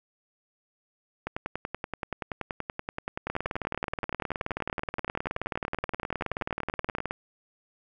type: two click trains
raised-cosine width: 0.5 ms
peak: -16 / -15 dBFS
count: 61 / 73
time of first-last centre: 1.27-6.984 / 3.3-7.11 s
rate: 10.5 / 18.9 Hz
effects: none